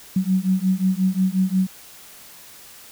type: beating tone pair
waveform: sine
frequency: 185 / 190.6 Hz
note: F#3 / G3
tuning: 0 / -48 cents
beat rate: 5.6 Hz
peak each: -20 dBFS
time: 0.16-1.67 s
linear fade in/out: 5 ms
effects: white hiss -44 dBFS RMS until 2.91 s